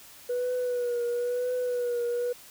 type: tone with vibrato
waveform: sine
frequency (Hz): 488.5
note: B4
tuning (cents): -19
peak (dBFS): -24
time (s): 0.29-2.33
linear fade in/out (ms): 10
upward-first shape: triangle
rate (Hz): 1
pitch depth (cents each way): 45
effects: tanh soft clip ceiling -24 dBFS + white hiss -50 dBFS RMS until 2.5 s